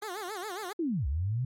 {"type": "tone with vibrato", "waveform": "15% pulse", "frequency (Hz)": 392, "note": "G4", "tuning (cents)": 0, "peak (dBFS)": -29, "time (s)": [0.02, 0.73], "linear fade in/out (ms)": 5, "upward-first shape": "sine", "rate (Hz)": 7.3, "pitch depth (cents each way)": 200}
{"type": "linear two-way sweep", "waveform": "sine", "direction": "down then up", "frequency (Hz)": [357.1, 62.4, 132.4], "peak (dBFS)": -27, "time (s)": [0.79, 1.45], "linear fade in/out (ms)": 5, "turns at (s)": 1.07}
{"effects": ["MP3 64 kbps"]}